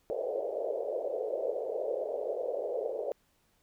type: band-pass noise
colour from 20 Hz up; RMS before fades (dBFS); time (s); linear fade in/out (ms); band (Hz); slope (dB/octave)
pink; -34; 0.1-3.12; 0; 440 to 610; 48
effects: pink hiss -71 dBFS RMS until 3.62 s